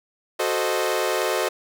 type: chord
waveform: sawtooth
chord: F# diminished seventh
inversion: none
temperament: equal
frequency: 370 / 440 / 523.3 / 622.3 Hz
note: F#4 / A4 / C5 / Eb5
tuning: 0 / 0 / 0 / 0 cents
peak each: -23 dBFS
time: 0.39-1.49 s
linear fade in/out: 10 ms
effects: none